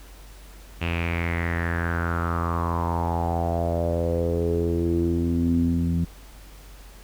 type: tone with low-pass filter sweep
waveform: sawtooth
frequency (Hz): 84.7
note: E2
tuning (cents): +48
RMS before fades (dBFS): -24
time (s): 0.81-6.05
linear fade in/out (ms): 10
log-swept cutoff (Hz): 2700 to 200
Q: 6.3
effects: added 48 Hz sine -43 dBFS peak until 7.03 s + pink hiss -50 dBFS RMS until 7.03 s